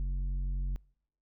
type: tone with tanh clipping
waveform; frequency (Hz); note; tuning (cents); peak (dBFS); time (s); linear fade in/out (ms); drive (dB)
triangle; 46; F#1; -9; -31; 0-0.76; 0; 12
effects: noise-tail reverb RT60 0.7 s tail -26 dB re dry